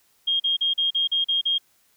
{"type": "tone bursts", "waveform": "sine", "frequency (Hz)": 3235, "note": "G#7", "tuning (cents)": -46, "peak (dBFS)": -19, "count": 8, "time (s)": [0.27, 1.583], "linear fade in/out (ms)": 10, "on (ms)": 130, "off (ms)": 39, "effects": ["white hiss -63 dBFS RMS until 1.96 s"]}